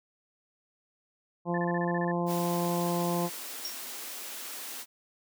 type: harmonic tone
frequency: 173.4 Hz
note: F3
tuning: 12 cents flat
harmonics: 1 / 2 / 3 / 4 / 5 / 6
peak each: -30 / -33 / -35 / -36 / -37 / -38 dBFS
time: 1.45-3.3 s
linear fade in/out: 50 ms
type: tone bursts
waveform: sine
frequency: 1760 Hz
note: A6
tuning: in tune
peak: -34 dBFS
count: 9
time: 1.54-2.115 s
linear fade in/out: 5 ms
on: 39 ms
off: 28 ms
type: high-pass noise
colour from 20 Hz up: white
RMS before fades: -40 dBFS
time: 2.26-4.86 s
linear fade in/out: 50 ms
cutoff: 220 Hz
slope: 48 dB/octave
type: tone with exponential decay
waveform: sine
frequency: 5570 Hz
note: F8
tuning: 5 cents flat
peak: -30 dBFS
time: 3.65-3.81 s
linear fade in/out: 1 ms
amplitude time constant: 34 ms
effects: none